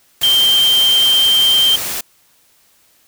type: tone in noise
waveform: sine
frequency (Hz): 3145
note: G7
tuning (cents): +5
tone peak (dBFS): -9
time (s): 0.23-1.76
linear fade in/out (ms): 5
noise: white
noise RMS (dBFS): -22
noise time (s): 0.21-2.01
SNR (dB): +10
effects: white hiss -54 dBFS RMS until 3.07 s